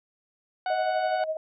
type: harmonic tone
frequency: 740 Hz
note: F#5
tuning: in tune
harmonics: 1 / 2 / 3 / 4 / 5 / 6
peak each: -26 / -35 / -44 / -46 / -49 / -47 dBFS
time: 0.66-1.24 s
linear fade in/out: 2 ms
type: tone with tremolo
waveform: sine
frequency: 630 Hz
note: D#5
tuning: 21 cents sharp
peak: -24 dBFS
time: 0.7-1.37 s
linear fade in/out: 2 ms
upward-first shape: sine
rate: 12 Hz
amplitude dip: 65%
effects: none